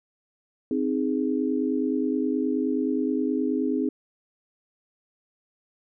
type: chord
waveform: sine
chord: Ab major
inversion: first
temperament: equal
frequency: 261.6 / 311.1 / 415.3 Hz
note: C4 / Eb4 / Ab4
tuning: 0 / 0 / 0 cents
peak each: -25 / -27 / -29 dBFS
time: 0.71-3.89 s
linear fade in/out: 2 ms
effects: none